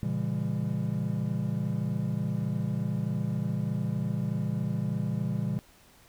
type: chord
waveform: triangle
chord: A# diminished seventh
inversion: none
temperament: just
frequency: 116.54 / 139.85 / 167.82 / 201.4 Hz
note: A#2 / C#3 / E3 / G3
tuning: 0 / +16 / +31 / +47 cents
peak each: -31 dBFS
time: 0.03-5.59 s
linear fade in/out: 0 ms
effects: pink hiss -58 dBFS RMS until 6.08 s